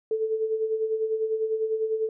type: tone with tremolo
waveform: sine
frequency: 440 Hz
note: A4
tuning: in tune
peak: -21 dBFS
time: 0.11-2.09 s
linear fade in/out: 2 ms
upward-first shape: sine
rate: 10 Hz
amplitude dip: 60%
effects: none